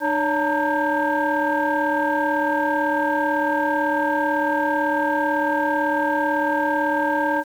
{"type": "tone cluster", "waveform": "sine", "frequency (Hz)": [302, 565, 894, 932, 1592], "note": ["D4", "C#5", "A5", "A#5", "G6"], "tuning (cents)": [48, 33, 27, -1, 26], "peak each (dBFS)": -24, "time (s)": [0, 7.44], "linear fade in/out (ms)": 50, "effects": ["tanh soft clip ceiling -11 dBFS", "8-bit"]}